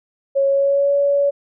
sine tone with pitch glide, 550 to 565.8 Hz, C#5 to C#5, -14 to +35 cents, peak -13 dBFS, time 0.35-1.31 s, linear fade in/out 20 ms, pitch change +49 cents, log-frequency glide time 0.46-0.94 s, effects none

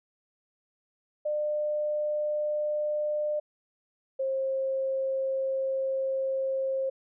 sine tone pair in turn, 600 / 533.5 Hz, D5 / C5, +37 / +34 cents, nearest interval major second, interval 203 cents, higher first, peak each -26 dBFS, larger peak neither, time 1.25-3.4 / 4.19-6.9 s, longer second, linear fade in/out 10 ms, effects none

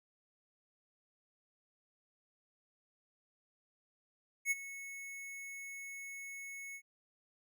square tone with ADSR envelope, 2200 Hz, C#7, 14 cents flat, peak -29 dBFS, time 4.45-6.82 s, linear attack 60 ms, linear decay 29 ms, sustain -16 dB, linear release 68 ms, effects none

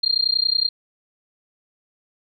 sine tone with amplitude modulation, 4200 Hz, C8, 6 cents sharp, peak -13 dBFS, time 0.03-0.69 s, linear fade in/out 10 ms, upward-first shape sine, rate 30.7 Hz, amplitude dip 100%, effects none

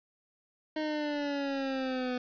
25% pulse exponential sweep, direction down, 311.1 to 248.1 Hz, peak -27 dBFS, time 0.76-2.18 s, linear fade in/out 5 ms, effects resampled to 11025 Hz + 9-bit

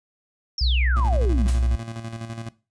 sine exponential sweep, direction down, 5640 to 182.7 Hz, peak -25 dBFS, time 0.58-1.47 s, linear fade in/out 2 ms
sine tone, 62.4 Hz, B1, 19 cents sharp, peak -18 dBFS, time 0.61-1.76 s, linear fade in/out 5 ms
25% pulse tone with tremolo, 114.2 Hz, A#2, 35 cents flat, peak -26 dBFS, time 0.96-2.49 s, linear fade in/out 5 ms, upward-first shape square, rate 12 Hz, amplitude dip 55%
white noise with exponential decay, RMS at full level -32 dBFS, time 1.48-1.76 s, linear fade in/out 2 ms, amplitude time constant 60 ms
effects noise-tail reverb RT60 0.3 s tail -18 dB re dry + resampled to 22050 Hz

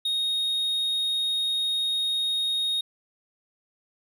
triangle tone, 3729 Hz, A#7, in tune, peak -22 dBFS, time 0.05-2.81 s, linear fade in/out 5 ms, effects none

